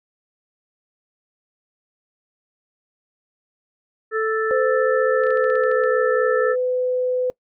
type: harmonic tone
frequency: 440 Hz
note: A4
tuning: in tune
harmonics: 1 / 3 / 4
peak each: -20 / -25 / -26 dBFS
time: 4.11-6.56 s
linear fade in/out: 50 ms
type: tone with pitch glide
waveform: sine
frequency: 515 to 503.8 Hz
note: C5 to B4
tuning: -28 to +34 cents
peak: -18 dBFS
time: 4.51-7.3 s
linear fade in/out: 0 ms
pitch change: -38 cents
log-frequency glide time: 5.1-6.06 s
type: clicks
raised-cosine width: 0.3 ms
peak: -25 dBFS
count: 10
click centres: 5.237 / 5.268 / 5.306 / 5.373 / 5.442 / 5.501 / 5.555 / 5.637 / 5.715 / 5.838 s
effects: noise-tail reverb RT60 0.1 s tail -23 dB re dry